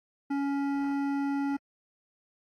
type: tone with hard clipping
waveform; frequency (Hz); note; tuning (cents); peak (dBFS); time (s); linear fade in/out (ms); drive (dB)
triangle; 279.8; C#4; +16; -29; 0.3-1.57; 10; 16
effects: AAC 64 kbps